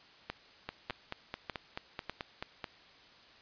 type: two click trains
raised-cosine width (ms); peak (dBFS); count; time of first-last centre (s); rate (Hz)
0.3; -21 / -20; 10 / 4; 0.69-2.642 / 0.3-2.096; 4.61 / 1.67
effects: white hiss -58 dBFS RMS until 3.41 s + resampled to 11025 Hz